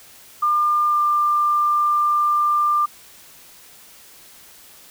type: tone with pitch glide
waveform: sine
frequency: 1200 to 1192.4 Hz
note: D6 to D6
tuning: +37 to +26 cents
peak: -15 dBFS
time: 0.42-2.86 s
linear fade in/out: 10 ms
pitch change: -11 cents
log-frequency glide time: 0.87-1.01 s
effects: white hiss -46 dBFS RMS until 4.9 s